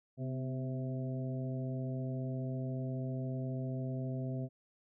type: harmonic tone with a mistuned harmonic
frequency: 131.2 Hz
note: C3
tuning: 5 cents sharp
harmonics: 1 / 2 / 3 / 4 / 5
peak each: -36 / -41 / -48 / -50 / -47 dBFS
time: 0.17-4.49 s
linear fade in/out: 50 ms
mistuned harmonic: 2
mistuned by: -49 cents
effects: none